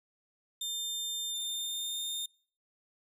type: tone with pitch glide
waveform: sawtooth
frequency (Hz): 3600 to 3638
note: A7 to A#7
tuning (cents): +39 to -43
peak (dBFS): -31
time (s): 0.61-2.26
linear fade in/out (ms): 5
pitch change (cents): +18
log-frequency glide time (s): 1.28-2.02
effects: noise-tail reverb RT60 0.5 s tail -26 dB re dry